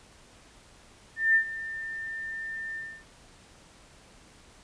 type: tone with ADSR envelope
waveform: sine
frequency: 1796 Hz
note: A6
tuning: 35 cents sharp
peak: -17 dBFS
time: 1.16-3.04 s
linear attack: 190 ms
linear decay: 87 ms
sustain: -16 dB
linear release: 280 ms
effects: pink hiss -55 dBFS RMS until 4.63 s + resampled to 22050 Hz